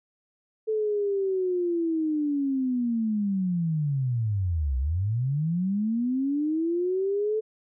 sine linear two-way sweep, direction down then up, 440 to 61.9 to 440 Hz, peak -23 dBFS, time 0.67-7.41 s, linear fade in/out 20 ms, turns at 4.78 s, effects none

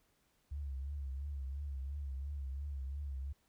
sine tone with vibrato, 69.3 Hz, C#2, in tune, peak -38 dBFS, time 0.51-3.33 s, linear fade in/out 10 ms, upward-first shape triangle, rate 2.9 Hz, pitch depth 98 cents each way, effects pink hiss -75 dBFS RMS until 3.48 s

